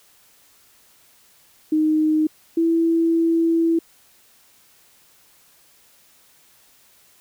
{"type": "tone pair in turn", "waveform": "sine", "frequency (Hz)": [310.2, 330.8], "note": ["D#4", "E4"], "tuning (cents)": [-5, 6], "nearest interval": "minor second", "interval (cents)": 111, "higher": "second", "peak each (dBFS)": -15, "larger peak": "neither", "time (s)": [[1.72, 2.27], [2.57, 3.79]], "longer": "second", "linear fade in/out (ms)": 5, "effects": ["white hiss -55 dBFS RMS until 7.2 s"]}